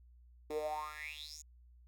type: tone with high-pass filter sweep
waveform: 10% pulse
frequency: 151.6 Hz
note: D#3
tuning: 45 cents flat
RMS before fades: -42 dBFS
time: 0.5-1.42 s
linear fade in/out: 5 ms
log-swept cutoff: 370 to 7000 Hz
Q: 9.4
effects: added 60 Hz sine -58 dBFS peak until 1.87 s